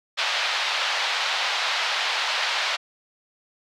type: band-pass noise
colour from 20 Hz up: white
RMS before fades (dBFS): -25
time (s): 0.17-2.77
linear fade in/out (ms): 20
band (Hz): 650 to 4200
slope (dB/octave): 24
effects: none